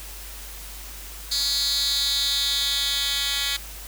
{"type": "tone with high-pass filter sweep", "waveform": "10% pulse", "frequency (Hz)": 280, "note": "C#4", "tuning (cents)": 18, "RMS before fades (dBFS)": -24, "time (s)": [1.31, 3.57], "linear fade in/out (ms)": 10, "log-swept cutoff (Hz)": [4500, 2900], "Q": 4, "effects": ["added 50 Hz sine -39 dBFS peak until 3.87 s", "white hiss -40 dBFS RMS until 3.87 s"]}